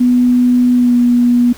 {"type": "tone with pitch glide", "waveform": "sine", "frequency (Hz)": [246.9, 242.4], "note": ["B3", "B3"], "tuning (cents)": [0, -32], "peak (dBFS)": -7, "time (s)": [0, 1.53], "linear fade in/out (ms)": 10, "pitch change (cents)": -32, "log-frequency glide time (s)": [0.75, 0.96], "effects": ["pink hiss -37 dBFS RMS until 1.57 s"]}